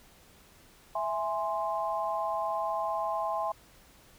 sine chord, E augmented, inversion none, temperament equal, 659.3 / 830.6 / 1046.5 Hz, E5 / G#5 / B#5, 0 / 0 / 0 cents, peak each -33 dBFS, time 0.95-3.52 s, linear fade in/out 5 ms, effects pink hiss -58 dBFS RMS until 4.18 s

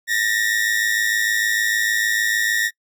40% pulse tone pair together, 1793.4 / 1900 Hz, A6 / A#6, +33 / +33 cents, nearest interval minor second, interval 100 cents, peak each -20 dBFS, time 0.07-2.71 s, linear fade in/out 50 ms, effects noise-tail reverb RT60 0.1 s tail -26 dB re dry

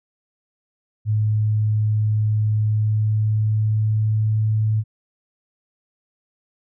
sine tone with pitch glide, 107.2 to 108.57 Hz, A2 to A2, -45 to -23 cents, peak -16 dBFS, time 1.05-4.84 s, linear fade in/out 50 ms, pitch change +22 cents, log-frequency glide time 2.58-4.48 s, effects none

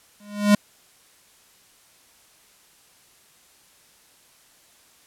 square tone with exponential growth, 206 Hz, G#3, 14 cents flat, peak -11 dBFS, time 0.2-0.55 s, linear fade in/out 5 ms, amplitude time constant 75 ms, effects white hiss -56 dBFS RMS until 5.06 s + low-pass 12000 Hz 12 dB/octave

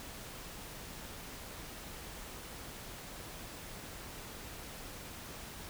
silence, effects pink hiss -47 dBFS RMS until 5.69 s

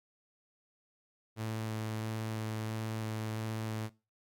sawtooth tone with vibrato, 110 Hz, A2, in tune, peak -31 dBFS, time 1.36-3.9 s, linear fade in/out 50 ms, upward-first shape square, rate 1.5 Hz, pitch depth 8 cents each way, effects noise-tail reverb RT60 0.3 s tail -21 dB re dry + Opus 48 kbps

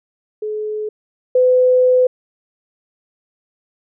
sine tone pair in turn, 426.8 / 505.4 Hz, G#4 / B4, +47 / +40 cents, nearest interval minor third, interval 293 cents, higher second, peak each -20 / -9 dBFS, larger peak second, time 0.42-0.89 / 1.35-2.07 s, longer second, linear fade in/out 5 ms, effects none

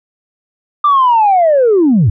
sine linear sweep, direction down, 1197 to 87.31 Hz, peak -5 dBFS, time 0.84-2.1 s, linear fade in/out 5 ms, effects tanh soft clip ceiling -3 dBFS

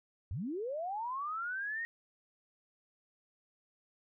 sine linear sweep, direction up, 70.9 to 1882 Hz, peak -35 dBFS, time 0.31-1.85 s, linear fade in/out 0 ms, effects none

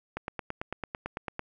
click train, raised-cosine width 0.5 ms, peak -18 dBFS, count 12, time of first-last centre 0.17-1.394 s, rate 8.99 Hz, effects none

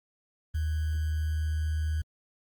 sine tone with sample-and-hold, 77.78 Hz, D#2, in tune, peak -26 dBFS, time 0.54-2.02 s, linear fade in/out 10 ms, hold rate 1575 Hz, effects Opus 24 kbps

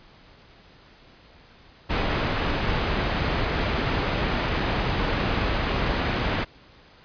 pink low-pass noise, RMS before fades -25 dBFS, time 1.89-6.45 s, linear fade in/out 20 ms, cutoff 3200 Hz, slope 12 dB/octave, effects pink hiss -52 dBFS RMS until 7.04 s + resampled to 11025 Hz

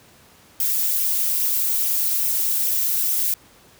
violet noise with flanger, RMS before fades -21 dBFS, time 0.6-3.34 s, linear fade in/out 2 ms, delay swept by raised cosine 0.33 to 5.13 ms, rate 2.4 Hz, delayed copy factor +0.6, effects pink hiss -51 dBFS RMS until 3.79 s + high-pass 60 Hz 12 dB/octave

